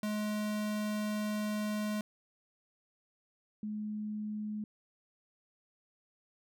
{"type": "tone pair in turn", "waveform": ["square", "sine"], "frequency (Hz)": [211.1, 211.9], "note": ["G#3", "G#3"], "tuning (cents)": [29, 35], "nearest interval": "unison", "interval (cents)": 6, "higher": "second", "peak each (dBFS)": [-33, -35], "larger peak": "first", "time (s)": [[0.03, 2.01], [3.63, 4.64]], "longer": "first", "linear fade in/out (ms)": 2, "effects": []}